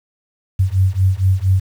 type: beating tone pair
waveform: sine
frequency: 92.5 / 96.8 Hz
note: F#2 / G2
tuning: 0 / -21 cents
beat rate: 4.3 Hz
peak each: -15 dBFS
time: 0.59-1.6 s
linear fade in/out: 10 ms
effects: 7-bit